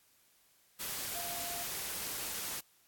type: tone in noise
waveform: sine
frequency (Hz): 696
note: F5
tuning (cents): -6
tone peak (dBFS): -44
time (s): 1.14-1.64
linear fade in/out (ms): 20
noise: white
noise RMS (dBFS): -39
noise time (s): 0.79-2.61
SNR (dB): -8
effects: white hiss -68 dBFS RMS until 2.87 s + AAC 64 kbps